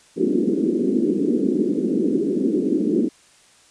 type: band-pass noise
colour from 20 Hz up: white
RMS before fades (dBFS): -20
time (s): 0.16-3.09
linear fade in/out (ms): 20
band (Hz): 200 to 390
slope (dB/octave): 48
effects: white hiss -53 dBFS RMS until 3.7 s + resampled to 22050 Hz